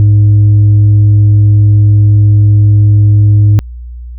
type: tone with tanh clipping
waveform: sine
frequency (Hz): 103.83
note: G#2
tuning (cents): 0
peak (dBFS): -3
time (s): 0-3.59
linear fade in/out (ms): 0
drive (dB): 2
effects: added 60 Hz sine -22 dBFS peak until 4.18 s